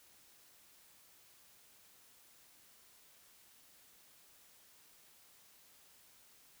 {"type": "silence", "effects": ["white hiss -64 dBFS RMS until 6.6 s"]}